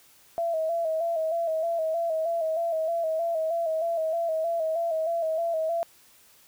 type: tone with vibrato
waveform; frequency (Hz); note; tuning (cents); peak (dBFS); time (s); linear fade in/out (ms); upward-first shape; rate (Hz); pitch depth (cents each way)
sine; 656; E5; -9; -24; 0.38-5.83; 0; square; 3.2; 49
effects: white hiss -57 dBFS RMS until 6.47 s